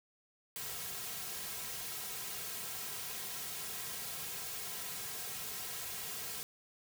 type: noise with comb filter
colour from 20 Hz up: white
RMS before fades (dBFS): -42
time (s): 0.56-6.43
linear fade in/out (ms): 0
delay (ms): 3.4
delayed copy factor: -0.75
effects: none